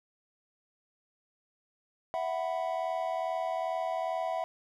triangle chord, E suspended second, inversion none, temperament just, 659.3 / 741.7 / 988.9 Hz, E5 / F#5 / B5, 0 / +4 / +2 cents, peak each -31 / -32 / -37 dBFS, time 2.14-4.44 s, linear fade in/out 0 ms, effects none

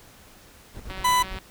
brown noise with tremolo, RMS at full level -36 dBFS, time 0.74-1.39 s, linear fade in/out 20 ms, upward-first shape square, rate 8.7 Hz, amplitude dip 65%
click train, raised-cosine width 0.3 ms, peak -22 dBFS, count 93, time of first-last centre 0.9-1.387 s, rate 189 Hz
40% pulse tone, 997 Hz, B5, 16 cents sharp, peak -17 dBFS, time 1.04-1.23 s, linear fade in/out 10 ms
effects pink hiss -51 dBFS RMS until 1.5 s

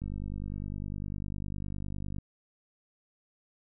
click train, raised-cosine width 5 ms, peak -25 dBFS, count 109, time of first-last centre 0.02-2.184 s, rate 49.9 Hz, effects none

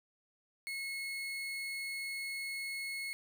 35% pulse tone, 2179 Hz, C#7, 30 cents flat, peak -36 dBFS, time 0.67-3.13 s, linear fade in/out 0 ms, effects none

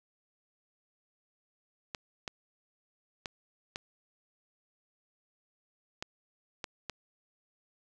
clicks, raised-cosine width 0.2 ms, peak -19 dBFS, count 7, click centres 1.948 / 2.278 / 3.258 / 3.759 / 6.025 / 6.642 / 6.897 s, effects none

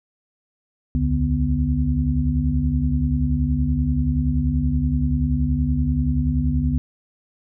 sine tone cluster, 66.1 / 76.6 / 145.6 / 248.4 Hz, C2 / D#2 / D3 / B3, +18 / -27 / -15 / +10 cents, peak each -23 dBFS, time 0.95-6.78 s, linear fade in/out 0 ms, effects none

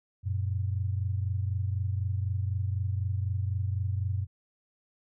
sine tone pair together, 93.1 / 117.09 Hz, F#2 / A#2, +11 / +8 cents, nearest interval major third, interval 397 cents, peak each -28 / -33 dBFS, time 0.23-4.27 s, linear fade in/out 50 ms, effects none

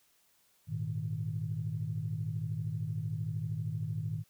sine chord, Ab suspended second, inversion none, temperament just, 103.83 / 116.8 / 155.74 Hz, Ab2 / Bb2 / Eb3, 0 / +4 / +2 cents, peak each -37 / -37 / -36 dBFS, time 0.67-4.24 s, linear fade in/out 50 ms, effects tanh soft clip ceiling -23 dBFS + white hiss -69 dBFS RMS until 4.29 s

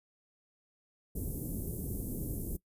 pink band-stop noise, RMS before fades -37 dBFS, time 1.15-2.57 s, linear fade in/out 10 ms, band 390 to 11000 Hz, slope 24 dB/octave, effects noise-tail reverb RT60 0.1 s tail -20 dB re dry + resampled to 32000 Hz

